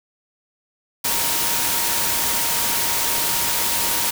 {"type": "tone in noise", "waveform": "sine", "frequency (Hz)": 935, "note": "A#5", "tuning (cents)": 5, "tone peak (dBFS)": -31, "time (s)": [1.04, 4.11], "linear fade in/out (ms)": 10, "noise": "white", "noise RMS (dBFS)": -21, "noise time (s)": [1.04, 4.11], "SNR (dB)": -13, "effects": []}